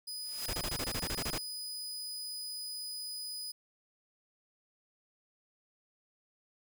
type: tone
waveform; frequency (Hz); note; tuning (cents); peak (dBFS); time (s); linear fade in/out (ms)
sawtooth; 4978; D#8; 0; -36; 0.07-3.52; 10
type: noise with exponential growth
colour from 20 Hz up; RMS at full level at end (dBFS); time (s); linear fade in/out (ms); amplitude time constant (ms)
white; -38; 0.13-0.46; 1; 71
type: noise bursts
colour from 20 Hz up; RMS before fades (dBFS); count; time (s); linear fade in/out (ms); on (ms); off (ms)
pink; -36; 12; 0.48-1.382; 5; 55; 22
effects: none